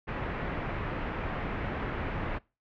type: low-pass noise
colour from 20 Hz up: pink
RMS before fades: -34 dBFS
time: 0.07-2.39 s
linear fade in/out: 20 ms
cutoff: 2300 Hz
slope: 24 dB/octave
effects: noise-tail reverb RT60 0.3 s tail -24 dB re dry